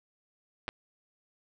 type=clicks; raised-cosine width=0.3 ms; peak=-18 dBFS; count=2; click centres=0.681 / 0.689 s; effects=none